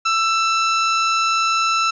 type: tone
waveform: sawtooth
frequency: 1329 Hz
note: E6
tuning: 14 cents sharp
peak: -12 dBFS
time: 0.05-1.91 s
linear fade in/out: 10 ms
effects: resampled to 16000 Hz + 9-bit